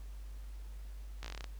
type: slowing click train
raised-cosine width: 0.2 ms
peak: -26 dBFS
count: 10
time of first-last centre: 1.23-1.442 s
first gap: 15 ms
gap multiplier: 1.11
effects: added 50 Hz sine -43 dBFS peak until 1.59 s + pink hiss -63 dBFS RMS until 1.59 s